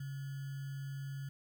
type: tone with sample-and-hold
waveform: sine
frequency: 137.5 Hz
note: C#3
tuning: 14 cents flat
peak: -39 dBFS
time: 0-1.29 s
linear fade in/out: 5 ms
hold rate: 1575 Hz
effects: none